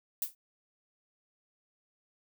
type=noise with exponential decay; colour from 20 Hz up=violet; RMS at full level=-28 dBFS; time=0.22-0.35 s; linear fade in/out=2 ms; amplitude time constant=27 ms; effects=none